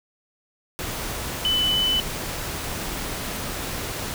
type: tone in noise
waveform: sine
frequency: 3001 Hz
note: F#7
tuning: 24 cents sharp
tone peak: -19 dBFS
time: 1.45-2 s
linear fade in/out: 0 ms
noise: pink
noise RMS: -30 dBFS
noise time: 0.79-4.14 s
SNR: +8 dB
effects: none